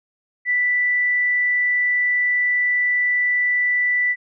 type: tone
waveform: sine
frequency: 1975 Hz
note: B6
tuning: in tune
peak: -16 dBFS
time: 0.45-4.16 s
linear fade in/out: 50 ms
effects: none